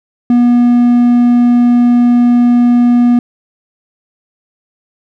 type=tone; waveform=triangle; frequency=241.7 Hz; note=B3; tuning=37 cents flat; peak=-3 dBFS; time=0.3-3.19 s; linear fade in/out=2 ms; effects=none